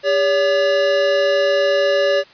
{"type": "tone pair together", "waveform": "square", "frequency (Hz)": [402.3, 568.9], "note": ["G4", "C#5"], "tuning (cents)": [45, 45], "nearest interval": "tritone", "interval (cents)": 600, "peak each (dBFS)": [-22, -15], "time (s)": [0.03, 2.24], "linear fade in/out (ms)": 50, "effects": ["white hiss -46 dBFS RMS until 2.33 s", "resampled to 11025 Hz"]}